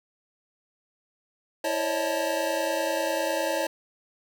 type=tone cluster; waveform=square; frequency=328.2 / 543 / 573 / 633 / 878 Hz; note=E4 / C#5 / D5 / D#5 / A5; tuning=-8 / -36 / -43 / +30 / -4 cents; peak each=-35 / -31 / -32 / -32 / -33 dBFS; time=1.64-3.67 s; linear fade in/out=5 ms; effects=none